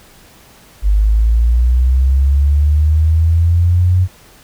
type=linear sweep; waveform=sine; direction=up; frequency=49.62 to 92.5 Hz; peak=-8 dBFS; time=0.82-4.08 s; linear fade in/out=50 ms; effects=pink hiss -44 dBFS RMS until 4.43 s